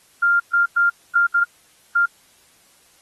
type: tone bursts at uneven times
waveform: sine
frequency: 1396.9 Hz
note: F6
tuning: in tune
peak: -13 dBFS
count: 6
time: 0.22-0.4 / 0.53-0.66 / 0.76-0.9 / 1.15-1.27 / 1.34-1.44 / 1.95-2.06 s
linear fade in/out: 10 ms
effects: white hiss -55 dBFS RMS until 3.01 s + AAC 32 kbps